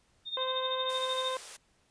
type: tone with tremolo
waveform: sine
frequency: 3660 Hz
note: A#7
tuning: 32 cents flat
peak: -30 dBFS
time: 0.25-1.36 s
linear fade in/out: 50 ms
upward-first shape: sine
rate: 13 Hz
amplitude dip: 80%
type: harmonic tone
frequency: 518 Hz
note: C5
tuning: 17 cents flat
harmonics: 1 / 2 / 3 / 4 / 5 / 6 / 7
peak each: -34 / -35 / -45 / -50 / -51 / -52 / -52 dBFS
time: 0.37-1.37 s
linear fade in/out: 2 ms
type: high-pass noise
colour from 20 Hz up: white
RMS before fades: -45 dBFS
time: 0.89-1.57 s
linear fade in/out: 10 ms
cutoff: 380 Hz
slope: 48 dB/octave
effects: pink hiss -69 dBFS RMS until 1.9 s + resampled to 22050 Hz

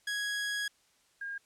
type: tone pair in turn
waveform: sawtooth / sine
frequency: 1661.2 / 1619.5 Hz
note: G#6 / G#6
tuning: 0 / -44 cents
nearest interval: unison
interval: 44 cents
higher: first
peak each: -28 / -36 dBFS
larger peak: first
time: 0.07-0.68 / 1.21-1.38 s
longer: first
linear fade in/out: 5 ms
effects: white hiss -68 dBFS RMS until 1.45 s + low-pass 9000 Hz 12 dB/octave

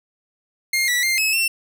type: tone with pitch steps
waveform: sawtooth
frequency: 2123 / 1952 / 2102 / 2579 / 2702 Hz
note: C7 / B6 / C7 / E7 / E7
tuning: +25 / -21 / +7 / -39 / +42 cents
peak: -14 dBFS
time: 0.73-1.48 s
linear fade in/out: 5 ms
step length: 150 ms
effects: none

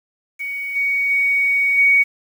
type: tone with level steps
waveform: sine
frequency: 2242 Hz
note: C#7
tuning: 19 cents sharp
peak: -23 / -16 / -14 / -10 dBFS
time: 0.39-2.04 s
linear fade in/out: 20 ms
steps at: 0.75 / 1.09 / 1.77 s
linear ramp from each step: 20 ms
effects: 7-bit

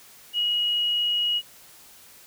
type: tone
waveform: sine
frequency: 2899 Hz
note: F#7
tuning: 36 cents flat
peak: -21 dBFS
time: 0.33-1.42 s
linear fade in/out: 50 ms
effects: white hiss -50 dBFS RMS until 2.26 s

